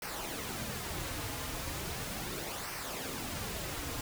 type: noise with flanger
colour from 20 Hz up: pink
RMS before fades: -39 dBFS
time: 0.02-4.01 s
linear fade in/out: 2 ms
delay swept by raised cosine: 0.27 to 5.37 ms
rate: 0.37 Hz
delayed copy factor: -0.55
effects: none